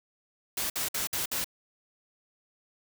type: noise bursts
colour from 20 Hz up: white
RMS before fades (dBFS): -31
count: 5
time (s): 0.57-1.444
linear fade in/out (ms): 5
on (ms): 130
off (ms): 56
effects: none